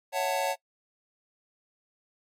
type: chord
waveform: square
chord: F# minor seventh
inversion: second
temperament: just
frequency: 555 / 666 / 740 / 888 Hz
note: C#5 / E5 / F#5 / A5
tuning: +2 / +18 / 0 / +16 cents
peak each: -31 / -36 / -32 / -32 dBFS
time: 0.12-0.56 s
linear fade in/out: 50 ms
effects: noise-tail reverb RT60 0.1 s tail -23 dB re dry + MP3 64 kbps